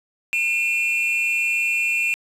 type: tone pair together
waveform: triangle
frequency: 2424 / 2683 Hz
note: D#7 / E7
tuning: -46 / +30 cents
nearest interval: major second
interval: 176 cents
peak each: -20 dBFS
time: 0.33-2.14 s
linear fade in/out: 0 ms
effects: resampled to 32000 Hz + 7-bit